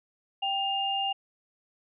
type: tone pair together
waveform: sine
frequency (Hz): 784 / 2815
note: G5 / F7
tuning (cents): 0 / +13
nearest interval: octave + minor seventh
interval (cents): 2213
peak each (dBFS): -29 / -29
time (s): 0.42-1.13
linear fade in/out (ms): 10
effects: none